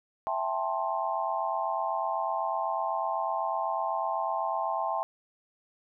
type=chord; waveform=sine; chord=A minor seventh; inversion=second; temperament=just; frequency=660 / 792 / 880 / 1056 Hz; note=E5 / G5 / A5 / C6; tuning=+2 / +18 / 0 / +16 cents; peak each=-33 dBFS; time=0.27-5.03 s; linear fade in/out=0 ms; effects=none